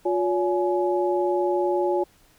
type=tone cluster; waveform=sine; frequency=356.8 / 568 / 843 Hz; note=F4 / C#5 / G#5; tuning=+37 / +42 / +26 cents; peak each=-22 / -26 / -27 dBFS; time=0.05-2.04 s; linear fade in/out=10 ms; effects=pink hiss -58 dBFS RMS until 2.38 s